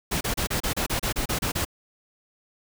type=noise bursts; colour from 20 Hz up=pink; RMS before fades=-26 dBFS; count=12; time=0.11-1.651 s; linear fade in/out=10 ms; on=100 ms; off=31 ms; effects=none